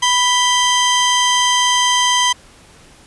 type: tone pair together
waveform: 30% pulse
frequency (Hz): 987.8 / 3136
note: B5 / G7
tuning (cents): 0 / 0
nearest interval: octave + minor sixth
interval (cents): 2000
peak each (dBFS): -12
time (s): 0.02-2.33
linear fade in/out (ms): 10
effects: pink hiss -45 dBFS RMS until 3.06 s + resampled to 24000 Hz